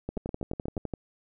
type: two click trains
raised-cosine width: 2 ms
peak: -19 / -20 dBFS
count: 11 / 6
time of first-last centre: 0.09-0.937 / 0.17-0.778 s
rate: 11.8 / 8.23 Hz
effects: none